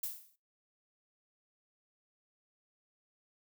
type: noise with exponential decay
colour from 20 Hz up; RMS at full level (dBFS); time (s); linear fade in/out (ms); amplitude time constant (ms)
violet; -34; 0.03-0.36; 5; 70
effects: noise-tail reverb RT60 0.2 s tail -17 dB re dry